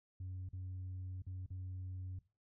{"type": "tone with dropouts", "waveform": "sine", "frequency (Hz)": 92.5, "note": "F#2", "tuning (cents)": 0, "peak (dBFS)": -40, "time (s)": [0.2, 2.19], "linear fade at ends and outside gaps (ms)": 5, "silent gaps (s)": [[0.489, 0.531], [1.221, 1.266], [1.462, 1.504]], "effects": ["noise-tail reverb RT60 0.3 s tail -18 dB re dry", "tanh soft clip ceiling -40 dBFS"]}